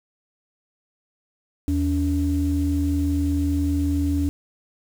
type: tone pair together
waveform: sine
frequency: 80.1 / 285 Hz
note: E2 / C#4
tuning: -49 / +48 cents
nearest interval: octave + minor seventh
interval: 2197 cents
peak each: -21 dBFS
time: 1.68-4.29 s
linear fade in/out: 0 ms
effects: tanh soft clip ceiling -12 dBFS + 7-bit